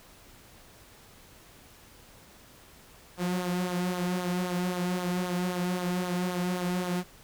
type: tone with flanger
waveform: sawtooth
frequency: 179.5 Hz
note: F3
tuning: 48 cents sharp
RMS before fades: -30 dBFS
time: 3.17-7.04 s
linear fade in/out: 50 ms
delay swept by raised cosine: 0.38 to 3.88 ms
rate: 3.8 Hz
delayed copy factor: -0.55
effects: pink hiss -54 dBFS RMS until 7.23 s